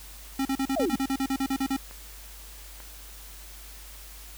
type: tone bursts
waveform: square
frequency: 269.3 Hz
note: C#4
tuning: 50 cents flat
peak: -25 dBFS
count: 14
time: 0.39-1.766 s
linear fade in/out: 5 ms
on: 63 ms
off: 38 ms
type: exponential sweep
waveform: sine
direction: down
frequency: 740 to 199 Hz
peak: -24 dBFS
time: 0.76-0.96 s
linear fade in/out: 5 ms
type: clicks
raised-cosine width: 0.5 ms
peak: -30 dBFS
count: 5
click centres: 0.948 / 1.53 / 1.618 / 1.911 / 2.803 s
effects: added 50 Hz sine -45 dBFS peak until 4.37 s + white hiss -47 dBFS RMS until 4.37 s